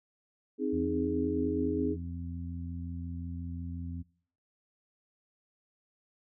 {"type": "chord", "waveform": "sine", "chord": "Ab major", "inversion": "first", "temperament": "equal", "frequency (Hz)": [261.6, 311.1, 415.3], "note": ["C4", "Eb4", "Ab4"], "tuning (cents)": [0, 0, 0], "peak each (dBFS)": [-32, -33, -33], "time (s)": [0.58, 1.97], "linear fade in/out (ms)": 50}
{"type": "harmonic tone", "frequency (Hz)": 85.6, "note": "F2", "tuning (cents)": -34, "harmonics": [1, 2, 3], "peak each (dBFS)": [-37, -43, -43], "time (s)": [0.72, 4.03], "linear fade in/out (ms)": 20}
{"effects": ["noise-tail reverb RT60 0.6 s tail -24 dB re dry"]}